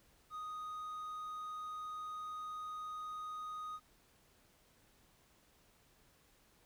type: tone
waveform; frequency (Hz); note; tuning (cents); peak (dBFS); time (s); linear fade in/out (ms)
triangle; 1244.5; D#6; 0; -40; 0.3-3.8; 50
effects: pink hiss -69 dBFS RMS until 6.65 s